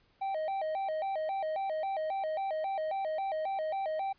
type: tone with vibrato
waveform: triangle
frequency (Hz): 698.5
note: F5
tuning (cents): 0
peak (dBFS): -29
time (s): 0.21-4.13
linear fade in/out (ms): 10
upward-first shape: square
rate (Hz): 3.7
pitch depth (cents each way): 190
effects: pink hiss -69 dBFS RMS until 4.18 s + resampled to 11025 Hz